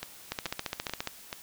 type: two click trains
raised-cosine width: 0.2 ms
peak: -14 / -17 dBFS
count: 12 / 4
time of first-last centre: 0.32-1.073 / 0.03-1.329 s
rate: 14.6 / 2.31 Hz
effects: white hiss -50 dBFS RMS until 1.42 s